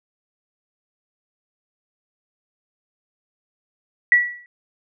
sine tone with exponential decay, 1943 Hz, B6, 29 cents flat, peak -7 dBFS, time 4.12-4.46 s, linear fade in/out 1 ms, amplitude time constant 72 ms, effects none

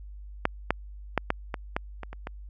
clicks, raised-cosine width 0.5 ms, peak -6 / -7 / -7 / -8 / -15 / -11 / -21 / -25 / -19 dBFS, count 9, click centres 0.454 / 0.706 / 1.177 / 1.304 / 1.542 / 1.765 / 2.033 / 2.13 / 2.271 s, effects added 50 Hz sine -40 dBFS peak until 2.49 s

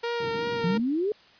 sawtooth tone with vibrato, 466.2 Hz, A#4, in tune, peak -23 dBFS, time 0.03-0.78 s, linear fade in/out 10 ms, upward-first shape sine, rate 2.7 Hz, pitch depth 26 cents each way
pink band-pass noise, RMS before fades -39 dBFS, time 0.2-0.8 s, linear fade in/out 2 ms, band 130 to 340 Hz, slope 24 dB/octave
sine exponential sweep, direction up, 164.2 to 440 Hz, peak -23 dBFS, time 0.64-1.12 s, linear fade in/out 2 ms
effects white hiss -55 dBFS RMS until 1.39 s + resampled to 11025 Hz

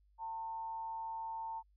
sine tone with frequency modulation, 900 Hz, A5, 39 cents sharp, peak -39 dBFS, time 0.18-1.63 s, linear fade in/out 50 ms, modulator 154 Hz, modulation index 0.24, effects added 50 Hz sine -66 dBFS peak until 1.76 s

